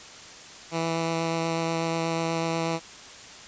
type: tone with vibrato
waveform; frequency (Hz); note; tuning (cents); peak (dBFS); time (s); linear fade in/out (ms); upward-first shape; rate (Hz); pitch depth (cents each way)
10% pulse; 164.81; E3; 0; -17; 0.71-2.8; 50; sine; 8.2; 9
effects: white hiss -44 dBFS RMS until 3.47 s + resampled to 16000 Hz